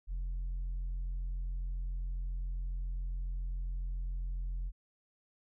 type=tone; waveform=sine; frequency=43.65 Hz; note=F1; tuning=in tune; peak=-31 dBFS; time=0.07-4.72 s; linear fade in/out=50 ms; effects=tanh soft clip ceiling -33 dBFS